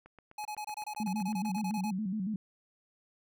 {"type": "click train", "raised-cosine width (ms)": 0.5, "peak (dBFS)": -38, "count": 14, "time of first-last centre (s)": [0.06, 1.71], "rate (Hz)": 7.88}
{"type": "tone bursts", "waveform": "square", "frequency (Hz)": 844, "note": "G#5", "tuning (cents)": 28, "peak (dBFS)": -37, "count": 16, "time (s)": [0.38, 1.907], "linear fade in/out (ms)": 5, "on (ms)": 72, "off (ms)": 25}
{"type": "tone with vibrato", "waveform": "sine", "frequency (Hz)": 201.1, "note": "G3", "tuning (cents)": 44, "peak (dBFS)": -31, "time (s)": [1, 2.36], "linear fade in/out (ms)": 2, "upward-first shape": "square", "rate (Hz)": 7.1, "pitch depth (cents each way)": 130}
{"effects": []}